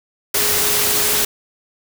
sine tone in noise, 418.1 Hz, G#4, 12 cents sharp, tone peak -28 dBFS, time 0.34-1.25 s, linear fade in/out 5 ms, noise white, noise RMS -17 dBFS, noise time 0.34-1.25 s, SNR -14 dB, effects none

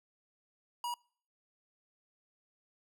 square tone, 961 Hz, B5, 48 cents flat, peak -35 dBFS, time 0.84-0.94 s, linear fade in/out 2 ms, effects noise-tail reverb RT60 0.5 s tail -25 dB re dry

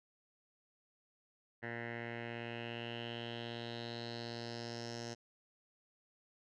10% pulse tone with low-pass filter sweep, 117.4 Hz, A#2, 13 cents sharp, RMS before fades -44 dBFS, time 1.62-5.15 s, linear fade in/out 20 ms, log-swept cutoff 1900 to 5900 Hz, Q 4.9, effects none

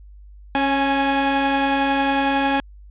sawtooth tone pair together, 273.9 / 832.7 Hz, C#4 / G#5, -21 / +4 cents, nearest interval octave + perfect fifth, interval 1925 cents, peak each -16 dBFS, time 0.55-2.6 s, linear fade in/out 0 ms, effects added 50 Hz sine -40 dBFS peak until 2.9 s + resampled to 8000 Hz

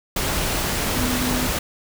sine tone in noise, 250 Hz, B3, 21 cents sharp, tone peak -24 dBFS, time 0.96-1.47 s, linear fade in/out 5 ms, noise pink, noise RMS -23 dBFS, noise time 0.16-1.59 s, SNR -4 dB, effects none

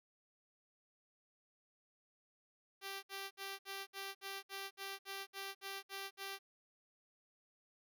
5% pulse tone bursts, 391.7 Hz, G4, 1 cent flat, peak -32 dBFS, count 13, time 2.81-6.39 s, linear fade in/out 50 ms, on 220 ms, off 60 ms, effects none

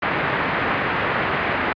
white low-pass noise, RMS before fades -22 dBFS, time 0.02-1.73 s, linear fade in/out 5 ms, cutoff 2100 Hz, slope 24 dB/octave, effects high-pass 80 Hz 12 dB/octave + resampled to 11025 Hz

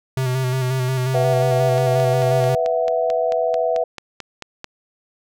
square tone with vibrato, 129 Hz, C3, 24 cents flat, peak -19 dBFS, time 0.17-2.55 s, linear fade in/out 2 ms, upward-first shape square, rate 5.6 Hz, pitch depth 30 cents each way
sine chord, B suspended fourth, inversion none, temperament equal, 493.9 / 659.3 / 740 Hz, B4 / E5 / F#5, 0 / 0 / 0 cents, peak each -21 / -19 / -25 dBFS, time 1.14-3.84 s, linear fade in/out 5 ms
click train, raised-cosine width 0.2 ms, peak -14 dBFS, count 14, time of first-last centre 1.78-4.643 s, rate 4.54 Hz
effects none

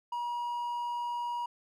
triangle tone, 958 Hz, A#5, 47 cents sharp, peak -30 dBFS, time 0.12-1.46 s, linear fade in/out 5 ms, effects none

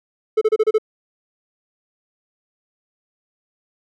triangle tone bursts, 434.5 Hz, A4, 22 cents flat, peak -10 dBFS, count 6, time 0.37-0.784 s, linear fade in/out 10 ms, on 44 ms, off 30 ms, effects none

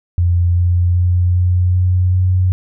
sine tone with pitch steps, 87.31 / 88.22 / 89.14 / 90.08 / 91.02 / 91.97 Hz, F2 / F2 / F2 / F#2 / F#2 / F#2, 0 / +18 / +36 / -46 / -28 / -10 cents, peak -10 dBFS, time 0.18-2.52 s, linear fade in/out 0 ms, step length 390 ms, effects none

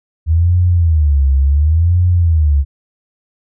sine tone with vibrato, 77.78 Hz, D#2, in tune, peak -8 dBFS, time 0.26-2.65 s, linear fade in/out 50 ms, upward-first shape sine, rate 0.7 Hz, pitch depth 240 cents each way, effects none

